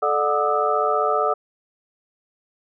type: tone cluster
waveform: sine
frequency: 435.9 / 595 / 731 / 1202 / 1297 Hz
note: A4 / D5 / F#5 / D6 / E6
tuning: -16 / +22 / -21 / +40 / -28 cents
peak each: -24 dBFS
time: 0.02-1.34 s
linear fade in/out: 10 ms
effects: none